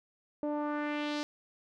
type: tone with low-pass filter sweep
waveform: sawtooth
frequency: 295.9 Hz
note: D4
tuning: 13 cents sharp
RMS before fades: -34 dBFS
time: 0.43-1.23 s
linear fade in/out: 0 ms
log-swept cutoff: 610 to 5300 Hz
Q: 1.9
effects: none